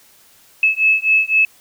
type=beating tone pair; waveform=sine; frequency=2596 / 2599.9 Hz; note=E7 / E7; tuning=-27 / -25 cents; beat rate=3.9 Hz; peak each=-15 dBFS; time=0.63-1.45 s; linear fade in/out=2 ms; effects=white hiss -50 dBFS RMS until 1.6 s